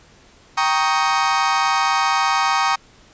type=chord; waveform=35% pulse; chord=Eb dominant seventh; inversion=first; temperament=equal with one note detuned; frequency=784 / 932.3 / 1108.7 / 1252.4 Hz; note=G5 / Bb5 / Db6 / Eb6; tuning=0 / 0 / 0 / +11 cents; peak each=-20 dBFS; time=0.57-2.76 s; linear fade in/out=10 ms; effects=pink hiss -50 dBFS RMS until 3.13 s + resampled to 16000 Hz